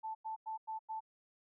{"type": "tone bursts", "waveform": "sine", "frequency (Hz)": 880, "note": "A5", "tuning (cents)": 0, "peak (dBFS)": -38, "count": 5, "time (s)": [0.03, 1.006], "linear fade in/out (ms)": 20, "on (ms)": 120, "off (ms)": 94, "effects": []}